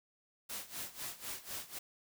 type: noise with tremolo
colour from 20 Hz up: white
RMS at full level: -41 dBFS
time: 0.49-1.79 s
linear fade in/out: 10 ms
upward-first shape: sine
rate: 4 Hz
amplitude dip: 85%
effects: none